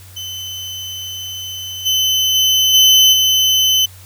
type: tone with level steps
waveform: 35% pulse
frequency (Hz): 3040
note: F#7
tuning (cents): +46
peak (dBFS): -23 / -11 / -9 / -5 / -9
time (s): 0.16-3.86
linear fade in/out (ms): 10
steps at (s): 1.85 / 2.34 / 2.73 / 3.12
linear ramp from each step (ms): 20
effects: added 93 Hz sine -38 dBFS peak until 4.05 s + white hiss -43 dBFS RMS until 4.05 s